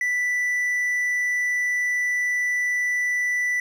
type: tone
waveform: triangle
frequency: 1975.5 Hz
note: B6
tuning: in tune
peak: -19 dBFS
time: 0.01-3.6 s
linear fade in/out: 2 ms
effects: none